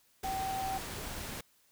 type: tone in noise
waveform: sine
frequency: 769 Hz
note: G5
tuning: 33 cents flat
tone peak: -33 dBFS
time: 0.24-0.78 s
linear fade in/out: 5 ms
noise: pink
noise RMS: -41 dBFS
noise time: 0.23-1.41 s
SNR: +5 dB
effects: white hiss -68 dBFS RMS until 1.71 s